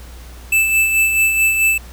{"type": "tone with tremolo", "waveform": "square", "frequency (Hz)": 2637, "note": "E7", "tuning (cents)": 0, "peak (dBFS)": -11, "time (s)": [0.52, 1.78], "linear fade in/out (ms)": 5, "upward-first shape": "sine", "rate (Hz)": 4.6, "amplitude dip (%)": 45, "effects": ["added 60 Hz sine -34 dBFS peak until 1.92 s", "pink hiss -42 dBFS RMS until 1.92 s"]}